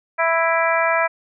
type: harmonic tone with a mistuned harmonic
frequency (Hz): 330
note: E4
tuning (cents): +2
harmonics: 2 / 3 / 4 / 5 / 6 / 7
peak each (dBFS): -20 / -22 / -23 / -24 / -25 / -25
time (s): 0.18-1.08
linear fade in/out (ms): 20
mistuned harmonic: 7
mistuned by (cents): +27
effects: none